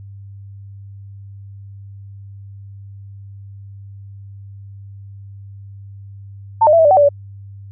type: tone with pitch steps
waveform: sine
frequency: 895 / 608 / 668 / 646 / 586 / 756 / 582 / 571 Hz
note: A5 / D#5 / E5 / E5 / D5 / F#5 / D5 / D5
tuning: +29 / -40 / +23 / -35 / -4 / +37 / -16 / -49 cents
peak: -7 dBFS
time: 6.61-7.09 s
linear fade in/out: 10 ms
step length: 60 ms
effects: added 99 Hz sine -33 dBFS peak until 7.71 s